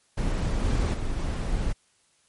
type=noise with level steps; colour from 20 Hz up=brown; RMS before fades=-25 / -23 / -29 / -27 dBFS; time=0.17-1.73 s; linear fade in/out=10 ms; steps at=0.63 / 0.93 / 1.17 s; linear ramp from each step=20 ms; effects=white hiss -65 dBFS RMS until 2.28 s + MP3 48 kbps